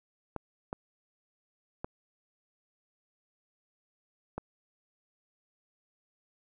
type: clicks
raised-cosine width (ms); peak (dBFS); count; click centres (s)
1; -21; 4; 0.363 / 0.729 / 1.845 / 4.38
effects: none